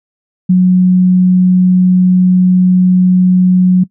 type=tone; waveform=sine; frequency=182.9 Hz; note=F#3; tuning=20 cents flat; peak=-4 dBFS; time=0.49-3.84 s; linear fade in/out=10 ms; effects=noise-tail reverb RT60 0.1 s tail -19 dB re dry